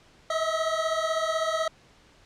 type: beating tone pair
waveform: 25% pulse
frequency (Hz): 634 / 650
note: D#5 / E5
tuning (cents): +32 / -24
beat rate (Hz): 16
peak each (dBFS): -24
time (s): 0.3-1.68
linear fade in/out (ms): 5
effects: pink hiss -57 dBFS RMS until 2.25 s + low-pass 6000 Hz 12 dB/octave